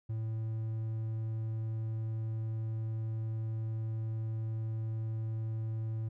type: tone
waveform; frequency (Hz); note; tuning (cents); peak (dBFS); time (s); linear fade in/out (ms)
triangle; 111.1; A2; +17; -31; 0.09-6.09; 10
effects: none